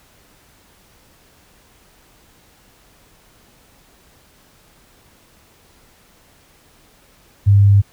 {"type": "tone", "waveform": "sine", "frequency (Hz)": 100.3, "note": "G2", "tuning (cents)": 40, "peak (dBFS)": -7, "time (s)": [7.46, 7.82], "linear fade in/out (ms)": 20, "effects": ["pink hiss -52 dBFS RMS until 7.92 s"]}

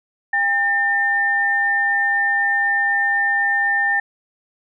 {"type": "tone pair together", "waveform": "sine", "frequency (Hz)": [803.2, 1802], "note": ["G5", "A6"], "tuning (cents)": [42, 41], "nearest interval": "octave + major second", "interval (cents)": 1399, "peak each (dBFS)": [-23, -16], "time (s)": [0.33, 4], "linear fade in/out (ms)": 5, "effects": []}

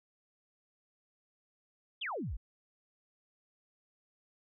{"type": "exponential sweep", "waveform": "sine", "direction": "down", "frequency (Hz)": [3658, 39.1], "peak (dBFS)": -35, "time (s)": [2.01, 2.37], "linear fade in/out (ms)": 10, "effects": []}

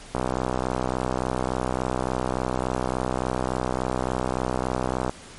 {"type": "click train", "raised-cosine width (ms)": 1, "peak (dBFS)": -10, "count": 315, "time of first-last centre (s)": [0.15, 5.095], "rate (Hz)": 63.5, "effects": ["pink hiss -44 dBFS RMS until 5.38 s", "MP3 48 kbps"]}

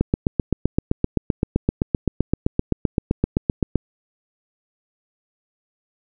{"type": "click train", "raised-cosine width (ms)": 3, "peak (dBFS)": -4, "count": 30, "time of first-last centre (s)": [0.01, 3.757], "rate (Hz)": 7.74, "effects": []}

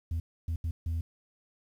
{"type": "tone bursts at uneven times", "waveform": "sine", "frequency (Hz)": 82.41, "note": "E2", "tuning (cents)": 0, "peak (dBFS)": -26, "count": 4, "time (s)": [[0.11, 0.2], [0.48, 0.56], [0.64, 0.71], [0.86, 1.01]], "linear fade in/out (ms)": 5, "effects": ["tanh soft clip ceiling -28 dBFS", "10-bit"]}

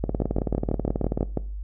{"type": "two click trains", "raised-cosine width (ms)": 2, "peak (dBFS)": [-11, -10], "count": [23, 8], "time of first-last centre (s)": [[0.04, 1.229], [0.22, 1.373]], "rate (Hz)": [18.5, 6.07], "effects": ["noise-tail reverb RT60 0.4 s tail -19 dB re dry", "added 50 Hz sine -30 dBFS peak until 1.63 s"]}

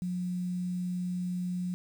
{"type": "tone with quantisation", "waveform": "sine", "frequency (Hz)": 179.8, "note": "F#3", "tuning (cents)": -49, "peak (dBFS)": -30, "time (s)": [0.02, 1.74], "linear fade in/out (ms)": 0, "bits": 9, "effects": []}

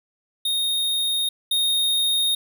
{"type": "tone pair in turn", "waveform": "square", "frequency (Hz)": [3707, 3707], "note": ["A#7", "A#7"], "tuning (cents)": [-10, -10], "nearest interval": "unison", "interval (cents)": 0, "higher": "neither", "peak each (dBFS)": [-21, -19], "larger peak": "second", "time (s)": [[0.45, 1.29], [1.51, 2.35]], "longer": "neither", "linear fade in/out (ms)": 5, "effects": []}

